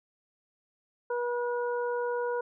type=harmonic tone; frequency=483.6 Hz; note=B4; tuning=36 cents flat; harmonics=1 / 2 / 3; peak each=-29 / -35 / -39 dBFS; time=1.1-2.41 s; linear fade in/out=5 ms; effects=none